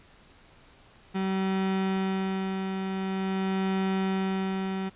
35% pulse tone with tremolo, 191 Hz, G3, 45 cents flat, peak -23 dBFS, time 1.14-4.9 s, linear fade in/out 20 ms, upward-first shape sine, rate 0.46 Hz, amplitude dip 40%, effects pink hiss -56 dBFS RMS until 4.95 s + resampled to 8000 Hz

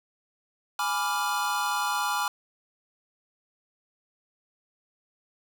square chord, G# diminished seventh, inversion none, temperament equal, 830.6 / 987.8 / 1174.7 / 1396.9 Hz, G#5 / B5 / D6 / F6, 0 / 0 / 0 / 0 cents, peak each -32 dBFS, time 0.79-2.28 s, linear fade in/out 2 ms, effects none

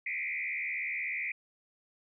sine tone with frequency modulation, 2217 Hz, C#7, in tune, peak -32 dBFS, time 0.06-1.32 s, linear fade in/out 5 ms, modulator 76.5 Hz, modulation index 3.2, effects none

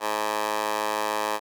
15% pulse tone with high-pass filter, 106.4 Hz, G#2, 42 cents sharp, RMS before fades -27 dBFS, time 0-1.4 s, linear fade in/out 50 ms, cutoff 710 Hz, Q 4.2, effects none

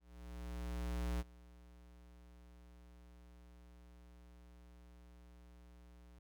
square tone with ADSR envelope, 60 Hz, B1, 49 cents flat, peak -36 dBFS, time 0-6.19 s, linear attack 1200 ms, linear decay 31 ms, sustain -22 dB, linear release 3 ms, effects none

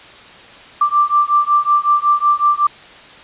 sine beating tone pair, 1174.7 / 1180.1 Hz, D6 / D6, 0 / +8 cents, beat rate 5.4 Hz, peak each -14 dBFS, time 0.81-2.67 s, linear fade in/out 5 ms, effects white hiss -39 dBFS RMS until 3.23 s + resampled to 8000 Hz

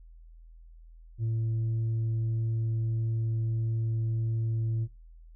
sine tone with tanh clipping, 112.7 Hz, A2, 42 cents sharp, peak -27 dBFS, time 1.18-4.88 s, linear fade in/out 50 ms, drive 2 dB, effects noise-tail reverb RT60 0.3 s tail -26 dB re dry + added 41 Hz sine -48 dBFS peak until 5.35 s

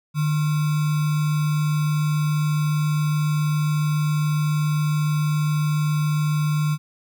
sine tone with sample-and-hold, 151.2 Hz, D#3, 49 cents flat, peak -18 dBFS, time 0.14-6.78 s, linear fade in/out 50 ms, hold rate 1225 Hz, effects none

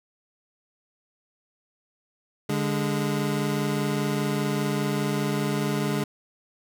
25% pulse tone pair together, 145.52 / 205.8 Hz, D3 / G#3, -16 / -16 cents, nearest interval tritone, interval 600 cents, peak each -23 / -23 dBFS, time 2.49-6.04 s, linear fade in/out 5 ms, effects none

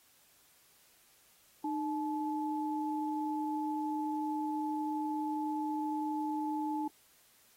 sine tone pair together, 305.1 / 863 Hz, D#4 / A5, -34 / -34 cents, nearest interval octave + tritone, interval 1800 cents, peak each -34 / -36 dBFS, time 1.64-6.88 s, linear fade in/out 5 ms, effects white hiss -65 dBFS RMS until 7.56 s + AAC 48 kbps

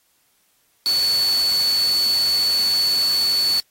sine tone in noise, 4450 Hz, C#8, 6 cents sharp, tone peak -16 dBFS, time 0.86-3.6 s, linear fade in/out 0 ms, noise white, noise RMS -30 dBFS, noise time 0.86-3.6 s, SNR +11 dB, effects white hiss -63 dBFS RMS until 3.7 s + AAC 48 kbps

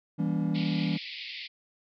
triangle chord, E diminished seventh, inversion none, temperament just, 164.81 / 197.78 / 237.3 / 284.8 Hz, E3 / G3 / Bb3 / Db4, 0 / +16 / +31 / +47 cents, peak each -27 / -29 / -33 / -31 dBFS, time 0.18-0.98 s, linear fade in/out 20 ms
pink band-pass noise, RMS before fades -40 dBFS, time 0.54-1.48 s, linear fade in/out 20 ms, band 2000 to 4900 Hz, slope 96 dB/octave
effects none

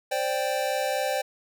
square chord, C suspended second, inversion none, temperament equal, 523.3 / 587.3 / 784 Hz, C5 / D5 / G5, 0 / 0 / 0 cents, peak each -30 dBFS, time 0.11-1.22 s, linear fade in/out 10 ms, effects none

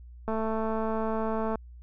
click train, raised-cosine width 1 ms, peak -18 dBFS, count 283, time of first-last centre 0.28-1.556 s, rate 221 Hz, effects added 60 Hz sine -44 dBFS peak until 1.82 s

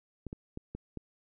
clicks, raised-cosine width 3 ms, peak -26 dBFS, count 5, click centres 0.267 / 0.329 / 0.574 / 0.75 / 0.973 s, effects none

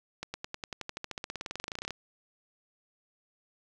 accelerating click train, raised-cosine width 0.2 ms, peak -19 dBFS, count 29, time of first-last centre 0.23-1.907 s, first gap 110 ms, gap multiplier 0.95, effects none

